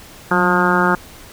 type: harmonic tone with a mistuned harmonic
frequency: 178.4 Hz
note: F3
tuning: 37 cents sharp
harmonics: 1 / 2 / 3 / 4 / 5 / 6 / 7 / 8 / 9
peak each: -19 / -20 / -25 / -25 / -20 / -24 / -20 / -19 / -24 dBFS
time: 0.31-0.95 s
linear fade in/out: 2 ms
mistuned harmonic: 1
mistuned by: +49 cents
effects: pink hiss -40 dBFS RMS until 1.32 s